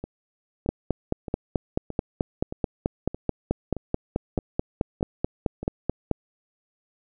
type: two click trains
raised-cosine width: 2 ms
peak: -9 / -19 dBFS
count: 26 / 10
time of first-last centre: 0.69-6.113 / 0.04-5.63 s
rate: 4.61 / 1.61 Hz
effects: none